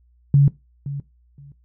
sine tone with echo, 140.9 Hz, C#3, 29 cents sharp, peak -9 dBFS, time 0.34-0.48 s, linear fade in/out 2 ms, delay 520 ms, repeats 2, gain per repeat -15 dB, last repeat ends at 1.52 s, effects noise-tail reverb RT60 0.2 s tail -19 dB re dry + added 60 Hz sine -54 dBFS peak until 1.64 s

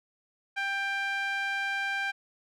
sawtooth tone with band-pass filter, 790 Hz, G5, 13 cents sharp, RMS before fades -31 dBFS, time 0.56-2.12 s, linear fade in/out 20 ms, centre 1900 Hz, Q 2.6, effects none

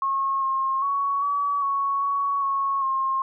sine tone with pitch steps, 1086 / 1071 / 1117 / 1140 / 1110 / 1119 / 1100 / 1068 Hz, C#6 / C6 / C#6 / C#6 / C#6 / C#6 / C#6 / C6, -36 / +40 / +13 / +48 / +2 / +16 / -14 / +35 cents, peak -21 dBFS, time 0.02-3.22 s, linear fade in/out 2 ms, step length 400 ms, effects none

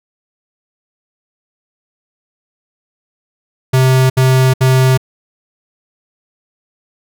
square tone bursts, 130.3 Hz, C3, 7 cents flat, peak -8 dBFS, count 3, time 3.73-4.976 s, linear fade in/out 10 ms, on 370 ms, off 68 ms, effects none

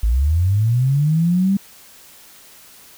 sine linear sweep, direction up, 51.2 to 200 Hz, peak -13 dBFS, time 0.03-1.57 s, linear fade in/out 5 ms, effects white hiss -45 dBFS RMS until 2.97 s

